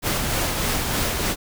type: noise with tremolo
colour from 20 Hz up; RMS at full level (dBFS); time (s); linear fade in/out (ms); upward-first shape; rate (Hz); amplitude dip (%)
pink; -22; 0.02-1.36; 50; sine; 3.3; 30
effects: none